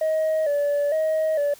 sine tone with vibrato, 603 Hz, D5, 46 cents sharp, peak -17 dBFS, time 0.01-1.54 s, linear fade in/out 5 ms, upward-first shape square, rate 1.1 Hz, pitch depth 76 cents each way, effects tanh soft clip ceiling -18 dBFS + white hiss -49 dBFS RMS until 1.59 s

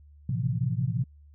sine tone cluster, 110.9 / 129 / 134.5 / 163 / 174.5 Hz, A2 / C3 / C3 / E3 / F3, +14 / -24 / +48 / -19 / -1 cents, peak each -30 / -28 / -35 / -34 / -35 dBFS, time 0.29-1.04 s, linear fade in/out 5 ms, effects added 73 Hz sine -50 dBFS peak until 1.34 s

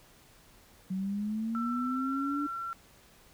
sine linear sweep, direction up, 185 to 293.7 Hz, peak -30 dBFS, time 0.9-2.47 s, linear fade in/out 10 ms
sine tone with pitch glide, 1336 to 1357 Hz, E6 to E6, +23 to +50 cents, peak -34 dBFS, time 1.55-2.73 s, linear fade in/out 0 ms, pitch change +27 cents, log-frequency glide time 1.89-2.12 s
effects pink hiss -59 dBFS RMS until 3.33 s

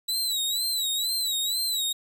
sawtooth tone with vibrato, 3929 Hz, B7, 10 cents flat, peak -22 dBFS, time 0.08-1.93 s, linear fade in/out 10 ms, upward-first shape sine, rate 2.1 Hz, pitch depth 98 cents each way, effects none

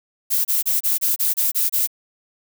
violet noise bursts, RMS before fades -19 dBFS, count 9, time 0.3-1.874 s, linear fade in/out 20 ms, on 150 ms, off 28 ms, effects none

